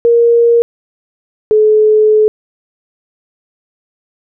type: tone pair in turn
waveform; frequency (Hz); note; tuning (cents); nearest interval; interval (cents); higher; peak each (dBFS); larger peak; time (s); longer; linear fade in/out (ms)
sine; 469 / 429.2; A#4 / A4; +11 / -43; major second; 154; first; -5; neither; 0.05-0.62 / 1.51-2.28; second; 0
effects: none